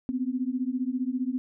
sine beating tone pair, 247.5 / 262.5 Hz, B3 / C4, +4 / +6 cents, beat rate 15 Hz, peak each -29 / -29 dBFS, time 0.09-1.38 s, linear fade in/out 0 ms, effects none

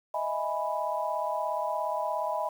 sine chord, E major seventh, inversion third, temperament equal, 622.3 / 659.3 / 830.6 / 987.8 Hz, D#5 / E5 / G#5 / B5, 0 / 0 / 0 / 0 cents, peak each -33 / -35 / -34 / -32 dBFS, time 0.14-2.49 s, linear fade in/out 5 ms, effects 9-bit

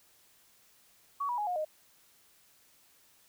sine tone with pitch steps, 1127 / 969.8 / 834.6 / 718.2 / 618.1 Hz, C#6 / B5 / G#5 / F5 / D#5, +28 / -32 / +8 / +48 / -12 cents, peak -30 dBFS, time 1.2-1.65 s, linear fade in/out 10 ms, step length 90 ms, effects white hiss -64 dBFS RMS until 3.28 s

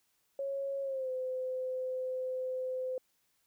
sine tone with pitch glide, 550 to 513.2 Hz, C#5 to C5, -14 to -34 cents, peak -33 dBFS, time 0.39-2.98 s, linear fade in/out 2 ms, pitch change -120 cents, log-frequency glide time 0.82-1.1 s, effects white hiss -75 dBFS RMS until 3.46 s

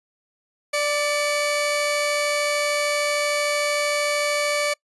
sawtooth tone pair together, 587.3 / 2276 Hz, D5 / C#7, 0 / +45 cents, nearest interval octave + major seventh, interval 2345 cents, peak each -18 / -22 dBFS, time 0.73-4.74 s, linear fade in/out 10 ms, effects noise-tail reverb RT60 0.1 s tail -25 dB re dry + resampled to 24000 Hz

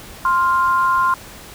sine tone pair together, 1048.8 / 1400 Hz, C6 / F6, +4 / +4 cents, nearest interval perfect fourth, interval 500 cents, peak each -14 / -20 dBFS, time 0.25-1.14 s, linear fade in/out 2 ms, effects pink hiss -38 dBFS RMS until 1.54 s

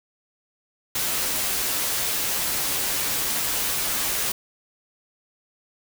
white noise with comb filter, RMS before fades -25 dBFS, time 0.95-4.32 s, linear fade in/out 5 ms, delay 12 ms, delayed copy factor -0.55, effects none

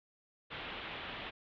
white low-pass noise, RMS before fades -44 dBFS, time 0.5-1.31 s, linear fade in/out 20 ms, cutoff 3500 Hz, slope 48 dB/octave, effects none

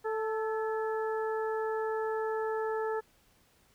harmonic tone with a mistuned harmonic, 440 Hz, A4, in tune, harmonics 1 / 2 / 3 / 4, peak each -31 / -37 / -41 / -43 dBFS, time 0.04-3.01 s, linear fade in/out 20 ms, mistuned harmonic 4, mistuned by -40 cents, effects pink hiss -66 dBFS RMS until 3.74 s

